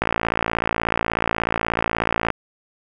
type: click train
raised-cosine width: 0.5 ms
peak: -4 dBFS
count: 130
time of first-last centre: 0.02-2.303 s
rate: 56.5 Hz
effects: none